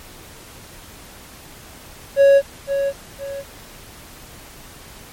triangle tone with echo, 555 Hz, C#5, 2 cents sharp, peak -6 dBFS, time 2.16-2.42 s, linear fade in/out 50 ms, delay 510 ms, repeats 2, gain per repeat -9 dB, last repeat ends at 3.44 s, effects pink hiss -41 dBFS RMS until 5.12 s + MP3 64 kbps

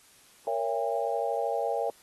sine chord, A# diminished seventh, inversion none, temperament just, 466.2 / 559.4 / 671.3 / 805.5 Hz, A#4 / C#5 / E5 / G5, 0 / +16 / +31 / +47 cents, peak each -32 dBFS, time 0.47-1.9 s, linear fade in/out 2 ms, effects white hiss -58 dBFS RMS until 2.02 s + AAC 32 kbps

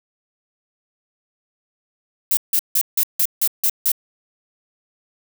violet noise bursts, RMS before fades -17 dBFS, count 8, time 2.31-3.918 s, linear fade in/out 2 ms, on 61 ms, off 160 ms, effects none

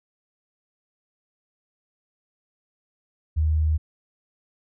sine tone, 77.8 Hz, D#2, in tune, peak -18 dBFS, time 3.36-3.78 s, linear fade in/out 20 ms, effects none

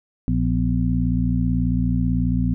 harmonic tone with a mistuned harmonic, 58.27 Hz, A#1, in tune, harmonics 1 / 2 / 3 / 4, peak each -23 / -23 / -23 / -23 dBFS, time 0.28-2.54 s, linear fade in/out 0 ms, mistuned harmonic 4, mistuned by +120 cents, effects none

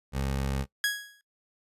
20% pulse tone, 67.6 Hz, C#2, 43 cents flat, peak -23 dBFS, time 0.12-0.66 s, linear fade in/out 50 ms
sawtooth tone with exponential decay, 1661.2 Hz, G#6, in tune, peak -18 dBFS, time 0.84-1.21 s, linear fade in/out 1 ms, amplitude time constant 79 ms
effects noise-tail reverb RT60 0.1 s tail -19 dB re dry + resampled to 32000 Hz

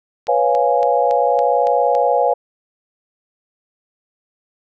click train, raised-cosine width 0.2 ms, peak -16 dBFS, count 7, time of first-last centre 0.27-1.951 s, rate 3.57 Hz
sine chord, C# dominant seventh, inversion third, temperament equal, 493.9 / 554.4 / 698.5 / 830.6 Hz, B4 / C#5 / E#5 / G#5, 0 / 0 / 0 / 0 cents, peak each -18 dBFS, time 0.28-2.34 s, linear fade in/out 10 ms
effects none

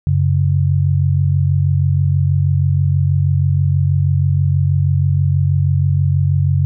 sine tone pair together, 93.76 / 140 Hz, F#2 / C#3, +23 / +18 cents, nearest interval perfect fifth, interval 695 cents, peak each -14 dBFS, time 0.07-6.65 s, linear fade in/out 0 ms, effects none

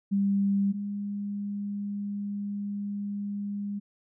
sine tone pair in turn, 198.7 / 202.9 Hz, G3 / G#3, +24 / -40 cents, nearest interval unison, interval 36 cents, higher second, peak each -22 / -30 dBFS, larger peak first, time 0.11-0.73 / 0.73-3.8 s, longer second, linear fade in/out 20 ms, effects none

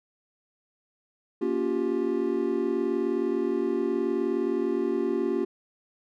triangle chord, G half-diminished seventh, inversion first, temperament just, 235.2 / 282.2 / 352.8 / 392 Hz, Bb3 / Db4 / F4 / G4, +16 / +31 / +18 / 0 cents, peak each -30 / -29 / -26 / -27 dBFS, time 1.41-5.45 s, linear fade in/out 10 ms, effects none

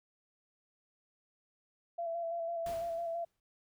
sine tone with vibrato, 674 Hz, E5, 38 cents sharp, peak -34 dBFS, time 1.98-3.25 s, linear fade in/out 10 ms, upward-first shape square, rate 6 Hz, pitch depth 23 cents each way
pink noise with exponential decay, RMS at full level -46 dBFS, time 2.66-3.4 s, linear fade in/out 2 ms, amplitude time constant 160 ms
effects none

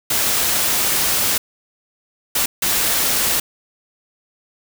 white noise bursts at uneven times, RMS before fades -18 dBFS, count 3, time 0.1-1.38 / 2.35-2.46 / 2.62-3.4 s, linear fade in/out 5 ms, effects none

